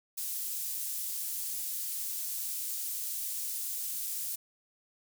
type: high-pass noise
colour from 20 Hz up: pink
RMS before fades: -36 dBFS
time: 0.17-4.36 s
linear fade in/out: 10 ms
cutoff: 9600 Hz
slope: 12 dB/octave
effects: none